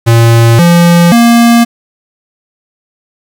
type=tone with pitch steps; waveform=square; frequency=115.8 / 172 / 234.6 Hz; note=A#2 / F3 / A#3; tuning=-11 / -26 / +11 cents; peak=-3 dBFS; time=0.06-1.65 s; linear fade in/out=20 ms; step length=530 ms; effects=7-bit